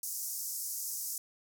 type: band-pass noise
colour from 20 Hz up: white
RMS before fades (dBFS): -38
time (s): 0.03-1.18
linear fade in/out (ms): 2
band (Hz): 5300 to 16000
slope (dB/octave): 48
effects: none